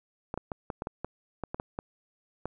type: clicks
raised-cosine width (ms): 1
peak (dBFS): -19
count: 12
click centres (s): 0.341 / 0.376 / 0.518 / 0.702 / 0.821 / 0.871 / 1.046 / 1.437 / 1.545 / 1.599 / 1.789 / 2.456
effects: none